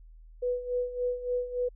sine tone with tremolo, 493.9 Hz, B4, in tune, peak -25 dBFS, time 0.42-1.69 s, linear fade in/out 10 ms, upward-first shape sine, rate 3.5 Hz, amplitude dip 75%, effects added 40 Hz sine -48 dBFS peak until 1.75 s

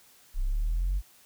sine linear sweep, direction up, 30.22 to 49 Hz, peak -23 dBFS, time 0.34-1.02 s, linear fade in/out 50 ms, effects tanh soft clip ceiling -22 dBFS + white hiss -58 dBFS RMS until 1.25 s

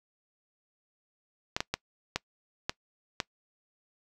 clicks, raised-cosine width 0.2 ms, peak -11 dBFS, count 6, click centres 1.565 / 1.605 / 1.74 / 2.16 / 2.695 / 3.202 s, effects noise-tail reverb RT60 0.1 s tail -23 dB re dry

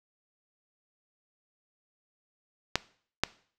clicks, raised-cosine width 0.2 ms, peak -6 dBFS, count 2, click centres 2.756 / 3.236 s, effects noise-tail reverb RT60 0.5 s tail -19 dB re dry

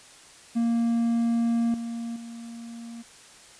triangle tone with level steps, 232.6 Hz, A#3, 4 cents flat, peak -19 / -28 / -35 dBFS, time 0.55-3.03 s, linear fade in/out 20 ms, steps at 1.74 / 2.16 s, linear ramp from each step 2 ms, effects white hiss -50 dBFS RMS until 3.59 s + resampled to 22050 Hz

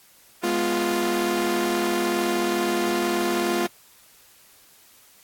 sawtooth chord, F diminished, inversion first, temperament equal, 207.7 / 246.9 / 349.2 Hz, Ab3 / Cb4 / F4, 0 / 0 / 0 cents, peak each -25 / -25 / -19 dBFS, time 0.43-3.67 s, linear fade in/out 10 ms, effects white hiss -54 dBFS RMS until 5.23 s + AAC 64 kbps

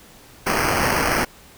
blue noise with sample-and-hold, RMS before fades -20 dBFS, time 0.46-1.25 s, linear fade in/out 10 ms, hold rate 3675 Hz, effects pink hiss -47 dBFS RMS until 1.57 s

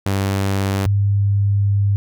sawtooth / sine tone pair in turn, 97.8 / 100.55 Hz, G2 / G2, -4 / +44 cents, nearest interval unison, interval 48 cents, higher second, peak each -13 dBFS, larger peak neither, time 0.06-0.86 / 0.86-1.96 s, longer second, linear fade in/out 0 ms, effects none

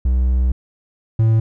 triangle tone pair in turn, 63 / 111.8 Hz, B1 / A2, +35 / +28 cents, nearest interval minor seventh, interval 993 cents, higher second, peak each -11 / -9 dBFS, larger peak second, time 0.05-0.52 / 1.19-1.4 s, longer first, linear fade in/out 5 ms, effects none

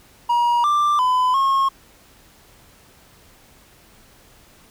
triangle tone with pitch steps, 954 / 1181 / 1008 / 1084 Hz, A#5 / D6 / B5 / C#6, +40 / +9 / +35 / -39 cents, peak -13 dBFS, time 0.29-1.69 s, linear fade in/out 10 ms, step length 350 ms, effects pink hiss -51 dBFS RMS until 4.7 s

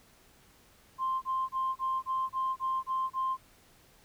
sine tone bursts, 1050 Hz, C6, 6 cents sharp, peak -27 dBFS, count 9, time 0.98-3.372 s, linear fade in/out 50 ms, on 240 ms, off 29 ms, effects tanh soft clip ceiling -23 dBFS + pink hiss -61 dBFS RMS until 4.04 s

